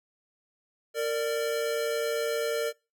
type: tone pair together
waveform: square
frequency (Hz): 460 / 590.3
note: A#4 / D5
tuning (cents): -23 / +9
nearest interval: major third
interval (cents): 432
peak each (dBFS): -29 / -32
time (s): 0.94-2.73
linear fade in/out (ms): 50
effects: noise-tail reverb RT60 0.3 s tail -25 dB re dry